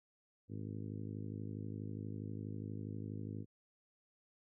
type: harmonic tone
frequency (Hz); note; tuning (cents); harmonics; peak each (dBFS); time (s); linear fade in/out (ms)
52.3; G#1; +13; 2 / 3 / 4 / 5 / 6 / 7 / 8 / 9; -44 / -49 / -49 / -49 / -53 / -56 / -59 / -60; 0.48-3.46; 50
effects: none